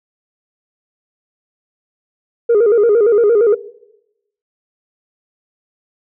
sine tone with vibrato, 440 Hz, A4, in tune, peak -6 dBFS, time 2.49-3.55 s, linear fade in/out 10 ms, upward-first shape square, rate 8.7 Hz, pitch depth 110 cents each way, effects noise-tail reverb RT60 0.9 s tail -19 dB re dry + tanh soft clip ceiling -6 dBFS

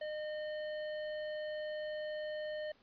sine tone with tanh clipping, 610 Hz, D#5, 34 cents flat, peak -40 dBFS, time 0.01-2.72 s, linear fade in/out 5 ms, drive 16 dB, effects pink hiss -68 dBFS RMS until 2.82 s + resampled to 11025 Hz

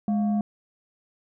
sine tone pair together, 208.8 / 702.3 Hz, G#3 / F5, +10 / +10 cents, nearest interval octave + major sixth, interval 2100 cents, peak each -20 / -31 dBFS, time 0.08-0.41 s, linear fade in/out 2 ms, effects tanh soft clip ceiling -17 dBFS

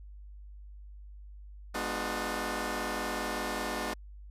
10% pulse chord, G# diminished seventh, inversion none, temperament just, 207.7 / 249.2 / 299 / 358.8 Hz, G#3 / B3 / D4 / F4, 0 / +16 / +31 / +47 cents, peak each -30 dBFS, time 1.74-3.94 s, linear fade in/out 10 ms, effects added 50 Hz sine -45 dBFS peak until 4.3 s + resampled to 32000 Hz

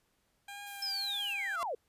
15% pulse tone with vibrato, 801 Hz, G5, 37 cents sharp, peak -37 dBFS, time 0.48-1.56 s, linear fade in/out 5 ms, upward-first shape triangle, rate 1.7 Hz, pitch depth 27 cents each way
violet noise, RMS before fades -48 dBFS, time 0.66-1.34 s, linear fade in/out 10 ms
sine linear sweep, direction down, 5274 to 423.5 Hz, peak -33 dBFS, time 0.82-1.75 s, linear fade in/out 5 ms
sawtooth tone with exponential growth, 684 Hz, F5, 36 cents flat, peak -30 dBFS, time 1.47-1.63 s, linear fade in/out 0 ms, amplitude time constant 34 ms
effects pink hiss -75 dBFS RMS until 1.88 s + resampled to 32000 Hz

